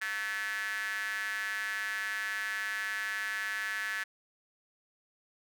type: tone with high-pass filter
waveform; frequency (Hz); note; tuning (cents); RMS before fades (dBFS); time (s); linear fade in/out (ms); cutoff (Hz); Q
square; 101.8; G#2; -34; -35; 0.01-4.04; 10; 1700; 7.2
effects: none